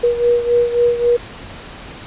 sine beating tone pair, 478.4 / 482.1 Hz, A#4 / B4, +45 / -42 cents, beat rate 3.7 Hz, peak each -13 / -18 dBFS, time 0.03-1.17 s, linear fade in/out 10 ms, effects pink hiss -34 dBFS RMS until 2.06 s + resampled to 8000 Hz

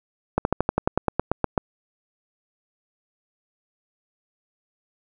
slowing click train, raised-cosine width 1 ms, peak -5 dBFS, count 13, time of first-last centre 0.38-1.578 s, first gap 71 ms, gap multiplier 1.06, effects none

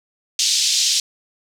white band-pass noise, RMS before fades -18 dBFS, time 0.39-1 s, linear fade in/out 2 ms, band 3400 to 6400 Hz, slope 24 dB/octave, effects none

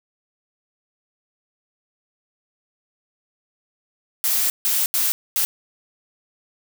blue noise bursts at uneven times, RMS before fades -20 dBFS, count 4, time 4.24-4.5 / 4.65-4.86 / 4.94-5.12 / 5.36-5.45 s, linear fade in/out 0 ms, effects none

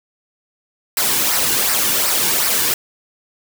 white noise with flanger, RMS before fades -17 dBFS, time 0.97-2.74 s, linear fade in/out 2 ms, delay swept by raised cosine 0.29 to 1.59 ms, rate 2.7 Hz, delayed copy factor -0.55, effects none

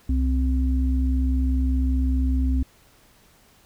sine tone pair together, 65 / 260 Hz, C2 / C4, -11 / -11 cents, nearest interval 2 octaves, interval 2400 cents, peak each -19 / -26 dBFS, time 0.09-2.63 s, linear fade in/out 5 ms, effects pink hiss -56 dBFS RMS until 3.65 s

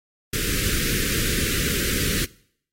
pink band-stop noise, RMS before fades -24 dBFS, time 0.33-2.25 s, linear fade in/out 5 ms, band 480 to 1400 Hz, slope 48 dB/octave, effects noise-tail reverb RT60 0.6 s tail -21 dB re dry + AAC 48 kbps

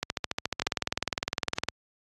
two click trains, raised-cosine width 0.2 ms, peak -9 / -10 dBFS, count 22 / 10, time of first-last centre 0.62-1.686 / 0.03-0.668 s, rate 19.7 / 14.1 Hz, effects high-pass 60 Hz 12 dB/octave + AAC 32 kbps

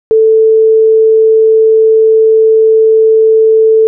sine tone, 441.7 Hz, A4, 7 cents sharp, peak -3 dBFS, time 0.11-3.87 s, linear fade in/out 0 ms, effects none

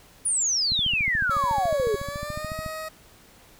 sine exponential sweep, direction down, 9956 to 396 Hz, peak -21 dBFS, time 0.25-1.96 s, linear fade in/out 10 ms
click train, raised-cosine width 5 ms, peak -22 dBFS, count 28, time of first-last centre 0.72-2.662 s, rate 13.9 Hz
20% pulse tone with pitch glide, 559 to 631.1 Hz, C#5 to D#5, +14 to +24 cents, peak -27 dBFS, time 1.3-2.89 s, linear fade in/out 10 ms, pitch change +210 cents, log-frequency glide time 2.01-2.54 s
effects pink hiss -53 dBFS RMS until 3.59 s

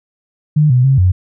sine tone with pitch steps, 151.3 / 125.5 / 134.8 / 91.7 Hz, D#3 / B2 / C#3 / F#2, -48 / +28 / -48 / -15 cents, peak -7 dBFS, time 0.56-1.12 s, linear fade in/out 10 ms, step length 140 ms, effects none

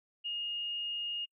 sine tone, 2849 Hz, F7, 34 cents sharp, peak -34 dBFS, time 0.24-1.26 s, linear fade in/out 20 ms, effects noise-tail reverb RT60 0.1 s tail -26 dB re dry

